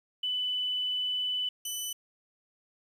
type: tone pair in turn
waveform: sine / 15% pulse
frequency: 2993 / 2993 Hz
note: F#7 / F#7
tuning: +19 / +19 cents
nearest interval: unison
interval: 0 cents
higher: neither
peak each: -28 / -26 dBFS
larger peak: second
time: 0.23-1.49 / 1.65-1.93 s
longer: first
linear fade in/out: 5 ms
effects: 10-bit